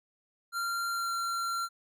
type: tone with pitch glide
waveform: square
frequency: 1382 to 1370.1 Hz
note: F6 to F6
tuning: -19 to -34 cents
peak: -31 dBFS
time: 0.52-1.69 s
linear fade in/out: 50 ms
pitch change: -15 cents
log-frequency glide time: 0.9-1.14 s
effects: resampled to 32000 Hz